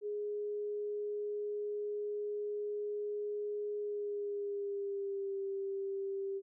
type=tone with pitch glide; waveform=sine; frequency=415.3 to 392 Hz; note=G#4 to G4; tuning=0 to 0 cents; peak=-35 dBFS; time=0.01-6.42 s; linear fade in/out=50 ms; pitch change=-100 cents; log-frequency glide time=3.79-5.38 s; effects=none